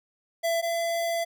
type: tone pair in turn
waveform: square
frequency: 669 / 674.4 Hz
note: E5 / E5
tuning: +25 / +39 cents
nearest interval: unison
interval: 14 cents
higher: second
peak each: -24 / -26 dBFS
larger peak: first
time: 0.43-0.62 / 0.62-1.25 s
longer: second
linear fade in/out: 20 ms
effects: none